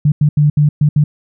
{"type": "tone bursts at uneven times", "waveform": "sine", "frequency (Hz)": 148.1, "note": "D3", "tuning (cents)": 15, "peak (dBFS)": -7, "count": 6, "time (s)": [[0.05, 0.12], [0.21, 0.29], [0.37, 0.5], [0.57, 0.69], [0.81, 0.89], [0.96, 1.04]], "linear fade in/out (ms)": 5, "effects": []}